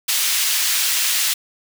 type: high-pass noise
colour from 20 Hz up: pink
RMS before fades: -19 dBFS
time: 0.08-1.34 s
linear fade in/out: 10 ms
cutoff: 2700 Hz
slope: 12 dB/octave
effects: none